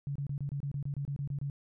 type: tone bursts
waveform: sine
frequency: 141 Hz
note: C#3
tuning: 30 cents sharp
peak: -32 dBFS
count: 13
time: 0.07-1.499 s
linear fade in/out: 0 ms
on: 85 ms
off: 27 ms
effects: none